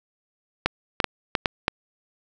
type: clicks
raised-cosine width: 0.3 ms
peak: -3 dBFS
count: 6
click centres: 0.66 / 1.002 / 1.043 / 1.352 / 1.458 / 1.681 s
effects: none